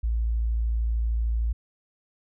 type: tone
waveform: sine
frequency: 56.6 Hz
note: A1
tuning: 50 cents sharp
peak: -22 dBFS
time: 0.03-1.53 s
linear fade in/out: 10 ms
effects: none